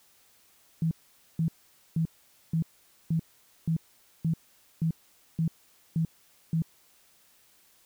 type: tone bursts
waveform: sine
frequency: 162.6 Hz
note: E3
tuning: 23 cents flat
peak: -23 dBFS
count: 11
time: 0.82-6.621 s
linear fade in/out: 2 ms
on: 91 ms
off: 480 ms
effects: white hiss -62 dBFS RMS until 7.85 s